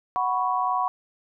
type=chord; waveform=sine; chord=F# suspended fourth; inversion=none; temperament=just; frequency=740 / 986.7 / 1110 Hz; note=F#5 / B5 / C#6; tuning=0 / -2 / +2 cents; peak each=-26 dBFS; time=0.16-0.88 s; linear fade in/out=0 ms; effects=none